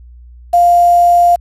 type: tone with quantisation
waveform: sine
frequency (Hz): 698.5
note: F5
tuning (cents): 0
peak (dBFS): -5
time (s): 0.53-1.36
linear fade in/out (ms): 10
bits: 5
effects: added 60 Hz sine -34 dBFS peak until 1.4 s + resampled to 32000 Hz